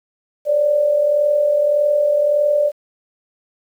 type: tone pair together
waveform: sine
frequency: 547.3 / 589 Hz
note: C#5 / D5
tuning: -22 / +5 cents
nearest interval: minor second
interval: 127 cents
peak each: -22 / -13 dBFS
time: 0.45-2.72 s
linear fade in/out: 50 ms
effects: 8-bit